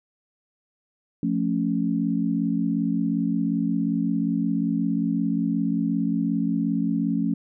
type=chord; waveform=sine; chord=F augmented; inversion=none; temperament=equal; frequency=174.61 / 220 / 277.2 Hz; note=F3 / A3 / C#4; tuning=0 / 0 / 0 cents; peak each=-26 / -25 / -25 dBFS; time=1.23-7.34 s; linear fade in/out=2 ms; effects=none